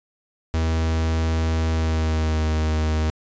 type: tone with pitch glide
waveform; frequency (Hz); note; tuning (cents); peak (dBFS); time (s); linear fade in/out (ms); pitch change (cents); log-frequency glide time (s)
45% pulse; 80.5 to 78.16; E2 to D#2; -41 to +8; -19; 0.54-3.1; 0; -51; 1.71-2.48
effects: resampled to 16000 Hz